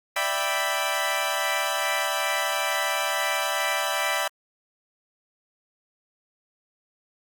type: chord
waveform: 15% pulse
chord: E minor seventh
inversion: third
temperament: equal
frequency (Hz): 587.3 / 659.3 / 784 / 987.8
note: D5 / E5 / G5 / B5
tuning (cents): 0 / 0 / 0 / 0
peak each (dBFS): -23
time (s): 0.16-4.28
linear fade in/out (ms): 5
effects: Opus 48 kbps